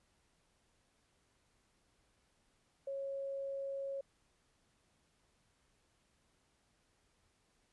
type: tone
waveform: sine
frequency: 549 Hz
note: C#5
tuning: 17 cents flat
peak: -38 dBFS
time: 2.87-4.01 s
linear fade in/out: 5 ms
effects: pink hiss -75 dBFS RMS until 7.72 s + resampled to 24000 Hz